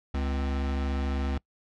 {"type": "tone pair together", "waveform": "square", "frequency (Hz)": [69.3, 261.9], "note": ["C#2", "C4"], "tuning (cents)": [0, 2], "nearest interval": "octave + major seventh", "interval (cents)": 2302, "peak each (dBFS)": [-28, -37], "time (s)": [0.14, 1.38], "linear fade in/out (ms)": 5, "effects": ["noise-tail reverb RT60 0.1 s tail -24 dB re dry", "low-pass 4000 Hz 12 dB/octave"]}